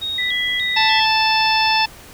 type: tone with vibrato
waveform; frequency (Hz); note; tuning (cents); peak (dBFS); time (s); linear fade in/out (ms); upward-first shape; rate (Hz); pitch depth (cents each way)
sine; 3516; A7; -2; -21; 0.01-1.06; 20; square; 1.7; 110
type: tone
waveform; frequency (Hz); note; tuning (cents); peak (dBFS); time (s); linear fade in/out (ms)
sine; 1983; B6; +7; -20; 0.18-1; 5
type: harmonic tone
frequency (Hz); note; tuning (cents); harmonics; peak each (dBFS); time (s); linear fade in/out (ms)
880; A5; 0; 1 / 2 / 3 / 4 / 5 / 6; -17 / -24 / -20 / -23 / -26 / -22; 0.76-1.86; 10
effects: pink hiss -41 dBFS RMS until 2.13 s